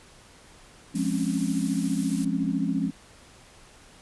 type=chord; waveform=sine; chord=Db major seventh; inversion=first; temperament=equal with one note detuned; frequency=174.61 / 207.7 / 263 / 277.2 Hz; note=F3 / Ab3 / C4 / Db4; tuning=0 / 0 / +9 / 0 cents; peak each=-29 dBFS; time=0.94-2.91 s; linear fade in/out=20 ms
type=noise; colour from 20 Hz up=blue; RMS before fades=-37 dBFS; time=0.95-2.25 s; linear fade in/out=5 ms
effects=pink hiss -52 dBFS RMS until 4.01 s + resampled to 24000 Hz